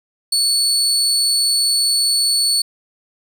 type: tone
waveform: 30% pulse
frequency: 4435 Hz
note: C#8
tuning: in tune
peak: -11 dBFS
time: 0.32-2.62 s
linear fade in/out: 5 ms
effects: none